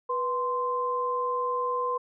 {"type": "tone pair together", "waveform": "sine", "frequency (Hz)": [490.8, 1040], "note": ["B4", "C6"], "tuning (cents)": [-11, -11], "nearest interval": "octave + minor second", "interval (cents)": 1300, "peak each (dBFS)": [-30, -27], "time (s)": [0.09, 1.98], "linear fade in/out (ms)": 10, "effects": []}